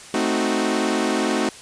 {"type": "chord", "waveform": "sawtooth", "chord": "A diminished seventh", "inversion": "none", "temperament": "equal", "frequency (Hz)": [220, 261.6, 311.1, 370], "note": ["A3", "C4", "Eb4", "Gb4"], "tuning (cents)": [0, 0, 0, 0], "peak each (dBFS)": -21, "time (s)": [0.14, 1.49], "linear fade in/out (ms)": 2, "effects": ["white hiss -41 dBFS RMS until 1.61 s", "resampled to 22050 Hz"]}